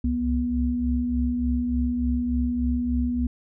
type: tone cluster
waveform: sine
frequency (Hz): 66.1 / 69.5 / 243.9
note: C2 / C#2 / B3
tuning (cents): +18 / +5 / -21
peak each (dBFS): -28 / -29 / -23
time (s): 0.04-3.27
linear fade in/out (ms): 5
effects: none